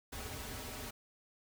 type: noise with comb filter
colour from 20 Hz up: pink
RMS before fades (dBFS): -44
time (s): 0.12-0.91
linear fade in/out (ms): 10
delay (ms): 5.8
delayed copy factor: -0.75
effects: none